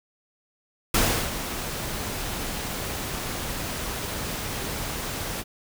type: noise with ADSR envelope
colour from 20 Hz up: pink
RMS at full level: -20 dBFS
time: 0.94-5.44 s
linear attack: 5 ms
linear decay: 350 ms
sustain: -11 dB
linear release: 40 ms
effects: none